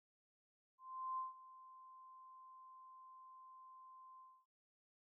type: tone with ADSR envelope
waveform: sine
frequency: 1041 Hz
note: C6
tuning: 9 cents flat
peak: -39 dBFS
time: 0.78-4.46 s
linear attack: 400 ms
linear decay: 150 ms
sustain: -18 dB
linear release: 260 ms
effects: none